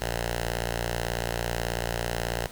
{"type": "tone with notch filter", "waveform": "5% pulse", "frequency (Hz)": 58.27, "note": "A#1", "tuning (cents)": 0, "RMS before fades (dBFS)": -30, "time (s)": [0.02, 2.47], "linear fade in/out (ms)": 0, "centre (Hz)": 260, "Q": 0.69, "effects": ["pink hiss -45 dBFS RMS until 2.51 s"]}